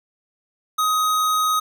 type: tone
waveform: square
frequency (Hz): 1257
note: D#6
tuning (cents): +17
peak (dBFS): -18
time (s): 0.78-1.6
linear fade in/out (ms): 10
effects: none